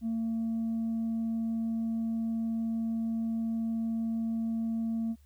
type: tone with tanh clipping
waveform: triangle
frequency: 226.6 Hz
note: A#3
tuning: 49 cents flat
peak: -29 dBFS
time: 0.01-5.16 s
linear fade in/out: 50 ms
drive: 6 dB
effects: added 71 Hz sine -56 dBFS peak until 5.25 s + white hiss -71 dBFS RMS until 5.25 s